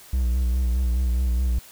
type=tone with vibrato; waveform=triangle; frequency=61.74 Hz; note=B1; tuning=in tune; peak=-17 dBFS; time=0.13-1.59 s; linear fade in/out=5 ms; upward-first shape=sine; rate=4.8 Hz; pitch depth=67 cents each way; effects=white hiss -47 dBFS RMS until 1.71 s